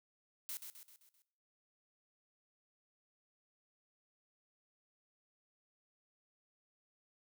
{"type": "noise with echo", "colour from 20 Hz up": "blue", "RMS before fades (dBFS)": -43, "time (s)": [0.49, 0.57], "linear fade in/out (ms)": 0, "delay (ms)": 130, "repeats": 5, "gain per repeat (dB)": -6, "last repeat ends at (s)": 1.22, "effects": ["noise-tail reverb RT60 0.6 s tail -17 dB re dry"]}